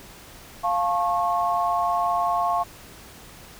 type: chord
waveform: sine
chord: F augmented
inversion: none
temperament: just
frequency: 698.5 / 873.1 / 1091.3 Hz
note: F5 / A5 / C#6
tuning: 0 / -14 / -27 cents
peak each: -23 / -28 / -24 dBFS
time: 0.63-2.64 s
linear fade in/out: 20 ms
effects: pink hiss -45 dBFS RMS until 3.59 s